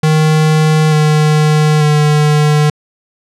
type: tone with pitch steps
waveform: square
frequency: 155.56 / 152.8 / 150.09 Hz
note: D#3 / D#3 / D3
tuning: 0 / -31 / +38 cents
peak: -8 dBFS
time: 0.03-2.7 s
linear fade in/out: 5 ms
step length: 890 ms
effects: low-pass 9000 Hz 12 dB/octave